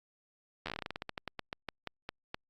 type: slowing click train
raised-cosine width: 0.3 ms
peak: -21 dBFS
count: 22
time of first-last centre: 0.66-2.345 s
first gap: 11 ms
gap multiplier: 1.17
effects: Opus 48 kbps